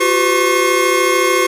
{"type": "tone cluster", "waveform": "square", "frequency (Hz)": [351.1, 384.6, 506, 1087, 2144], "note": ["F4", "G4", "B4", "C#6", "C7"], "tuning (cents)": [9, -33, 42, -34, 42], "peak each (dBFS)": -19, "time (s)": [0, 1.47], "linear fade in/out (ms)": 10, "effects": ["resampled to 32000 Hz", "8-bit"]}